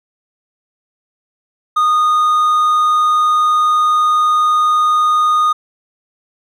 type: tone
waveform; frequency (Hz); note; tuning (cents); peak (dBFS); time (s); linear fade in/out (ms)
triangle; 1232; D#6; -17; -8; 1.76-5.53; 10
effects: none